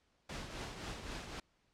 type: noise with tremolo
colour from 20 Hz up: pink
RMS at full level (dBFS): -42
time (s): 0.29-1.4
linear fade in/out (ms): 5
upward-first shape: triangle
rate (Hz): 3.8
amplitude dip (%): 55
effects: pink hiss -75 dBFS RMS until 1.73 s + low-pass 6000 Hz 12 dB/octave